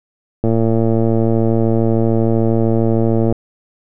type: click train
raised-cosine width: 2 ms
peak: -3 dBFS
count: 327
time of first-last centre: 0.44-3.325 s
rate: 113 Hz
effects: none